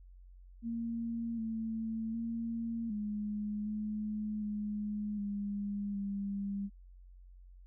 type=tone with pitch steps; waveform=sine; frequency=231.1 / 223.4 / 229.8 / 209 / 212.3 / 208.9 / 202.8 / 199.4 Hz; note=A#3 / A3 / A#3 / G#3 / G#3 / G#3 / G#3 / G3; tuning=-15 / +27 / -25 / +11 / +38 / +10 / -41 / +30 cents; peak=-34 dBFS; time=0.62-6.7 s; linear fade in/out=50 ms; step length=760 ms; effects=added 45 Hz sine -52 dBFS peak until 7.66 s